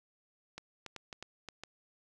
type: clicks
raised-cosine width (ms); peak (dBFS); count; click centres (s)
0.2; -26; 7; 0.58 / 0.863 / 0.963 / 1.128 / 1.226 / 1.487 / 1.636
effects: none